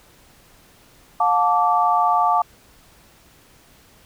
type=tone cluster; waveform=sine; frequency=714 / 880 / 1163 Hz; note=F5 / A5 / D6; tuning=+38 / 0 / -17 cents; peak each=-19 dBFS; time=1.2-2.42 s; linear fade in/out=5 ms; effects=pink hiss -52 dBFS RMS until 4.05 s